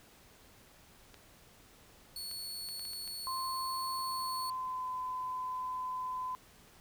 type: clicks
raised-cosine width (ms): 0.2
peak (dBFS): -34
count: 7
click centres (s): 1.143 / 2.313 / 2.688 / 2.795 / 2.852 / 2.933 / 3.077
type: tone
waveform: sawtooth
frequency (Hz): 4408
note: C#8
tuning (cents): -11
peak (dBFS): -37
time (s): 2.16-4.5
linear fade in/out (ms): 2
type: tone with pitch glide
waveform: sine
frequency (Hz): 1047 to 1015.4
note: C6 to B5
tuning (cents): +1 to +48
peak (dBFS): -35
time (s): 3.27-6.35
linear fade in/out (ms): 0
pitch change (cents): -53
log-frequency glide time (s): 4.03-4.88
effects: pink hiss -60 dBFS RMS until 6.8 s